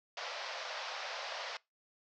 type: band-pass noise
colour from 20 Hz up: pink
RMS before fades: -42 dBFS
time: 0.17-1.57 s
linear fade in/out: 2 ms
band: 530 to 5600 Hz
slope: 48 dB/octave
effects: noise-tail reverb RT60 0.2 s tail -22 dB re dry